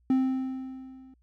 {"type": "tone with level ramp", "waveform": "triangle", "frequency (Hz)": 261.6, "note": "C4", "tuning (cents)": 0, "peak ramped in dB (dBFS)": [-17, -47], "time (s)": [0.1, 1.14], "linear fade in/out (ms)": 2, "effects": ["added 60 Hz sine -62 dBFS peak until 1.22 s"]}